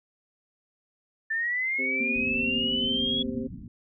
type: linear sweep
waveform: sine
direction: up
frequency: 1763 to 3370 Hz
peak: -25 dBFS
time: 1.3-3.23 s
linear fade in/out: 10 ms
type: harmonic tone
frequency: 130.7 Hz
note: C3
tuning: 1 cent flat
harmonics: 2 / 3 / 4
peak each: -34 / -37 / -40 dBFS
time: 1.78-3.48 s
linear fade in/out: 20 ms
type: tone with tremolo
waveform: sine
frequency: 237.8 Hz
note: A#3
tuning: 35 cents sharp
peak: -29 dBFS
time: 2-3.47 s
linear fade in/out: 5 ms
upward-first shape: sine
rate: 11 Hz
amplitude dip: 50%
type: low-pass noise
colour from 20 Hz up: white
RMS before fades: -41 dBFS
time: 2.15-3.68 s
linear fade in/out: 2 ms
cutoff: 260 Hz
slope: 48 dB/octave
effects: none